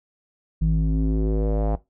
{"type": "tone with low-pass filter sweep", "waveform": "square", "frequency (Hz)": 53.1, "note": "G#1", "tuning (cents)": 39, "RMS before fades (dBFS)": -21, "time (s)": [0.61, 1.76], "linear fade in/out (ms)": 10, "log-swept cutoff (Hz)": [150, 750], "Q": 2.9, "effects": ["noise-tail reverb RT60 0.2 s tail -19 dB re dry"]}